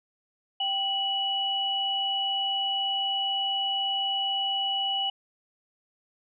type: tone pair together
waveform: sine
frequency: 784 / 2941 Hz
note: G5 / F#7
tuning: 0 / -11 cents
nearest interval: octave + major seventh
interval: 2289 cents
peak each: -31 / -26 dBFS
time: 0.6-5.1 s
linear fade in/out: 5 ms
effects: none